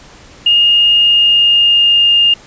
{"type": "tone with pitch glide", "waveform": "sine", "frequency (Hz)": [2841, 2821], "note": ["F7", "F7"], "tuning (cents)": [29, 17], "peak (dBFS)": -6, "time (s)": [0.46, 2.34], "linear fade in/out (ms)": 5, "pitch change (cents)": -12, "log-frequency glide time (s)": [0.93, 2.16], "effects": ["pink hiss -39 dBFS RMS until 2.46 s", "resampled to 16000 Hz"]}